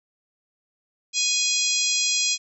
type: harmonic tone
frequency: 828 Hz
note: G#5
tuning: 5 cents flat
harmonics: 3 / 4 / 5 / 6 / 7 / 8 / 9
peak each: -28 / -28 / -28 / -28 / -28 / -28 / -28 dBFS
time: 1.13-2.38 s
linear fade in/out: 50 ms
effects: none